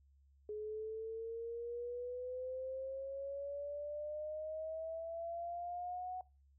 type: exponential sweep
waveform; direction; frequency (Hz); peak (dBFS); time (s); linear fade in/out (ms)
sine; up; 421.4 to 740; -40; 0.49-6.21; 2
effects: noise-tail reverb RT60 0.3 s tail -23 dB re dry + added 69 Hz sine -65 dBFS peak until 6.58 s